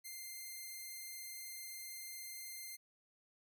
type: tone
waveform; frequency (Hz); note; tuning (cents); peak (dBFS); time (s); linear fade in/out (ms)
5% pulse; 2097; C7; +3; -36; 0.04-2.77; 20
effects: none